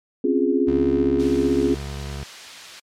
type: chord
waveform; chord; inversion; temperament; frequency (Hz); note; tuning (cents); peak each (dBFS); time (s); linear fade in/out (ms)
sine; Db major seventh; third; equal; 261.6 / 277.2 / 349.2 / 415.3; C4 / Db4 / F4 / Ab4; 0 / 0 / 0 / 0; -22; 0.24-1.75; 5
type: tone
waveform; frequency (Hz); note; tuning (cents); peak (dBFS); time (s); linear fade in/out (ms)
25% pulse; 70; C#2; +18; -25; 0.67-2.24; 10
type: noise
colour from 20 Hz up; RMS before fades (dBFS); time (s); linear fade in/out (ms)
blue; -29; 1.19-2.8; 10
effects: low-pass 4000 Hz 12 dB/octave + MP3 96 kbps